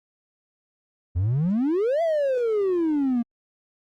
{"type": "exponential two-way sweep", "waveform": "triangle", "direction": "up then down", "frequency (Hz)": [82, 684, 230.4], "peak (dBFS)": -17, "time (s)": [1.15, 3.23], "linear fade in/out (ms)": 20, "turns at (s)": 2.02, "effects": ["tanh soft clip ceiling -14 dBFS", "Opus 48 kbps"]}